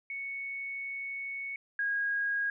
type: tone pair in turn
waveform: sine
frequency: 2217 / 1638 Hz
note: C#7 / G#6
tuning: 0 / -24 cents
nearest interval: perfect fourth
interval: 524 cents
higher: first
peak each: -35 / -28 dBFS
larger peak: second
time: 0.1-1.56 / 1.79-2.5 s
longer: first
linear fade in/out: 2 ms
effects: none